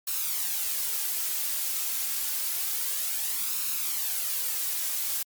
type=noise with flanger; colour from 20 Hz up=blue; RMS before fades=-29 dBFS; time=0.07-5.23 s; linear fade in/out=5 ms; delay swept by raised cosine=0.74 to 3.84 ms; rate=0.28 Hz; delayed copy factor=+0.5; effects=MP3 96 kbps